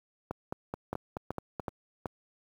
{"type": "two click trains", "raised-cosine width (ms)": 1, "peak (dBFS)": [-19, -20], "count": [4, 7], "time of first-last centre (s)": [[0.93, 2.058], [0.31, 1.598]], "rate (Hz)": [2.66, 4.66], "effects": ["high-pass 60 Hz 12 dB/octave", "9-bit"]}